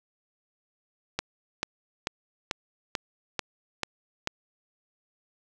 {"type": "click train", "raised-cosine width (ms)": 0.2, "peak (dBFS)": -10, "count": 8, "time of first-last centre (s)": [1.19, 4.274], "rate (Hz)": 2.27, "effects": []}